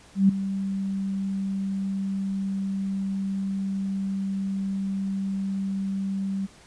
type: tone with ADSR envelope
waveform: sine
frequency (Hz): 194.6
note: G3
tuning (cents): -12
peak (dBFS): -12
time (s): 0.15-6.47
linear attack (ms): 140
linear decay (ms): 7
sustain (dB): -13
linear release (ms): 21
effects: pink hiss -52 dBFS RMS until 6.66 s + resampled to 22050 Hz